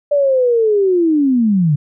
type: linear sweep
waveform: sine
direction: down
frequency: 587.3 to 138.59 Hz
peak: -10 dBFS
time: 0.11-1.76 s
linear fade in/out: 10 ms
effects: none